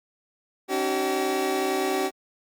25% pulse tone cluster, 273.2 / 304 / 380.9 Hz, C#4 / D#4 / G4, -25 / -40 / -50 cents, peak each -27 / -28 / -21 dBFS, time 0.68-2.11 s, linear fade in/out 50 ms, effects Opus 48 kbps

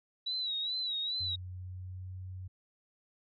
sine tone with vibrato, 3897 Hz, B7, 24 cents flat, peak -32 dBFS, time 0.26-1.36 s, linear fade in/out 10 ms, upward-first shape sine, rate 2.4 Hz, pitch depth 77 cents each way
sine tone with pitch glide, 90.9 to 92.7 Hz, F#2 to F#2, -30 to +4 cents, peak -40 dBFS, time 1.2-2.48 s, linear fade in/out 10 ms, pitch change +34 cents, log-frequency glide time 1.33-2.15 s
effects none

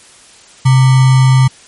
sine tone with sample-and-hold, 130.81 Hz, C3, in tune, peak -4 dBFS, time 0.65-1.48 s, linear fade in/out 10 ms, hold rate 1050 Hz, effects white hiss -41 dBFS RMS until 1.67 s + MP3 48 kbps

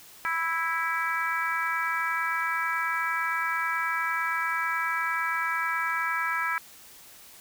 harmonic tone, 329 Hz, E4, 3 cents flat, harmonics 3 / 4 / 5 / 6 / 7, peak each -33 / -30 / -30 / -35 / -34 dBFS, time 0.25-6.58 s, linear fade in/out 0 ms, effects white hiss -50 dBFS RMS until 7.4 s

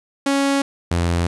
sawtooth tone pair in turn, 277.2 / 85.86 Hz, C#4 / F2, 0 / -29 cents, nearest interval octave + minor sixth, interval 2029 cents, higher first, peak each -12 / -13 dBFS, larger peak first, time 0.26-0.62 / 0.91-1.27 s, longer neither, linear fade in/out 5 ms, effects resampled to 24000 Hz + 8-bit

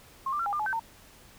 sine tone with pitch steps, 1072 / 1186 / 1362 / 813 / 1198 / 852 / 1543 / 908 Hz, C6 / D6 / F6 / G#5 / D6 / G#5 / G6 / A#5, +42 / +17 / -44 / -37 / +34 / +44 / -28 / -46 cents, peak -27 dBFS, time 0.26-0.796 s, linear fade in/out 5 ms, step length 67 ms, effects pink hiss -54 dBFS RMS until 1.38 s

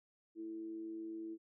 sine tone with amplitude modulation, 329.6 Hz, E4, in tune, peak -40 dBFS, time 0.35-1.38 s, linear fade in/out 50 ms, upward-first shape sine, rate 108 Hz, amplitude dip 40%, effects none

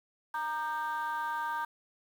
sine chord, G minor, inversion first, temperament equal with one note detuned, 932.3 / 1204.2 / 1568 Hz, Bb5 / D6 / G6, 0 / +43 / 0 cents, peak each -32 / -37 / -36 dBFS, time 0.34-1.65 s, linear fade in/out 5 ms, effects tanh soft clip ceiling -27 dBFS + 9-bit

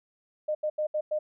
sine tone bursts at uneven times, 610 Hz, D#5, 34 cents flat, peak -25 dBFS, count 5, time 0.48-0.55 / 0.63-0.7 / 0.78-0.87 / 0.94-1.01 / 1.11-1.19 s, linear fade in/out 10 ms, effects none

